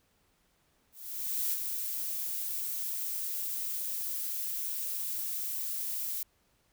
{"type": "noise with ADSR envelope", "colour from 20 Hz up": "violet", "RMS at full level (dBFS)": -30, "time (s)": [0.92, 6.23], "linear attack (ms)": 600, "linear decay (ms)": 37, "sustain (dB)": -5, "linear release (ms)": 3, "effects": ["pink hiss -71 dBFS RMS until 6.72 s"]}